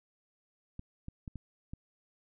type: clicks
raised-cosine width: 5 ms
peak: -29 dBFS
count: 5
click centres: 0.794 / 1.084 / 1.278 / 1.357 / 1.735 s
effects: none